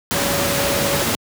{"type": "tone in noise", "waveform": "sine", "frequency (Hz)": 563, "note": "C#5", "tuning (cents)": 27, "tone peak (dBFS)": -23, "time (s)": [0.15, 1.02], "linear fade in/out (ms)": 0, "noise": "pink", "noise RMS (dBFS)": -19, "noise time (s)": [0.11, 1.15], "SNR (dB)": -7, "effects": ["high-pass 100 Hz 12 dB/octave"]}